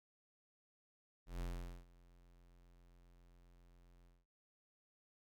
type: tone with ADSR envelope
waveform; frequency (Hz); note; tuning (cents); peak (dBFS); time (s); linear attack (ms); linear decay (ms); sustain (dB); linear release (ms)
square; 43.72; F1; +3; -40; 1.26-4.26; 150; 440; -24; 200
effects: none